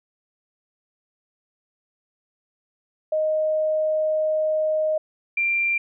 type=tone pair in turn; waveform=sine; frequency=622 / 2372 Hz; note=D#5 / D7; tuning=-1 / +17 cents; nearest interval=octave + major seventh; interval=2318 cents; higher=second; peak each=-19 dBFS; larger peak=neither; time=3.12-4.98 / 5.37-5.78 s; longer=first; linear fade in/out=5 ms; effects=none